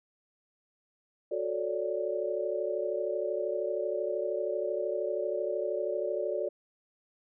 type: chord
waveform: sine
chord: D major seventh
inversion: first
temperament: equal with one note detuned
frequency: 367.2 / 440 / 554.4 / 587.3 Hz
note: F#4 / A4 / C#5 / D5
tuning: -13 / 0 / 0 / 0 cents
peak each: -35 / -35 / -36 / -33 dBFS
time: 1.31-6.49 s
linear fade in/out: 10 ms
effects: none